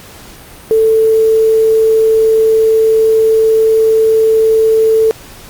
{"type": "tone with quantisation", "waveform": "sine", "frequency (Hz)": 442.9, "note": "A4", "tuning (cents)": 11, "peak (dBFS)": -6, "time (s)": [0.71, 5.11], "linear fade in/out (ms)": 0, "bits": 5, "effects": ["pink hiss -35 dBFS RMS until 5.49 s", "Opus 48 kbps"]}